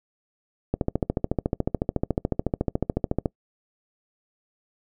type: click train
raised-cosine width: 2 ms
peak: -9 dBFS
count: 36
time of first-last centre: 0.74-3.258 s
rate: 13.9 Hz
effects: noise-tail reverb RT60 0.1 s tail -24 dB re dry